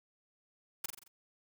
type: noise with echo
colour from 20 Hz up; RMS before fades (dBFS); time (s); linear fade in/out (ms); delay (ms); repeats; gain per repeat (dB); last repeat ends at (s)
white; -36; 0.84-0.86; 5; 44; 5; -5; 1.08
effects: none